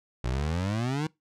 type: exponential sweep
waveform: 25% pulse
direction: up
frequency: 58.27 to 160.3 Hz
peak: -23 dBFS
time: 0.24-1.07 s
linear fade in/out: 5 ms
effects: noise-tail reverb RT60 0.2 s tail -24 dB re dry + low-pass 7000 Hz 12 dB/octave